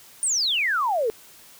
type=exponential sweep; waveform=sine; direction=down; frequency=9310 to 421.7 Hz; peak=-20 dBFS; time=0.23-1.1 s; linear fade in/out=0 ms; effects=white hiss -49 dBFS RMS until 1.59 s